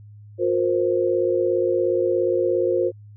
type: chord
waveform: sine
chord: F suspended fourth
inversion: none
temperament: equal with one note detuned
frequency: 358.4 / 466.2 / 523.3 Hz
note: F4 / Bb4 / C5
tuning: +45 / 0 / 0 cents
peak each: -21 / -24 / -22 dBFS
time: 0.38-2.92 s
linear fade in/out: 50 ms
effects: added 104 Hz sine -41 dBFS peak until 3.16 s